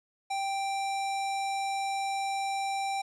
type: tone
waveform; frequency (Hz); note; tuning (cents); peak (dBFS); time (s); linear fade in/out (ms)
square; 785; G5; +2; -30; 0.3-3.02; 10
effects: resampled to 22050 Hz + 10-bit